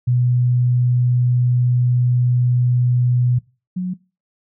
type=tone pair in turn; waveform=sine; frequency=123.47 / 182.5 Hz; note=B2 / F#3; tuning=0 / -24 cents; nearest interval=perfect fifth; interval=676 cents; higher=second; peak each=-13 / -19 dBFS; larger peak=first; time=0.07-3.39 / 3.76-3.94 s; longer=first; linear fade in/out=10 ms; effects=noise-tail reverb RT60 0.3 s tail -21 dB re dry